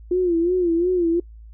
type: tone with vibrato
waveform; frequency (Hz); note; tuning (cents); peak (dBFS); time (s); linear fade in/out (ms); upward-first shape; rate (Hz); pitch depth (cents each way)
sine; 349.3; F4; 0; -16; 0.11-1.2; 5; sine; 2.8; 94
effects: noise-tail reverb RT60 0.1 s tail -24 dB re dry + added 55 Hz sine -39 dBFS peak until 1.53 s